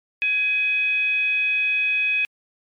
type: tone with frequency modulation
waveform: sine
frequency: 2522 Hz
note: D#7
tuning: 23 cents sharp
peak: -18 dBFS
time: 0.22-2.25 s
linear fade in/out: 0 ms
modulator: 857 Hz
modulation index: 0.29
effects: MP3 96 kbps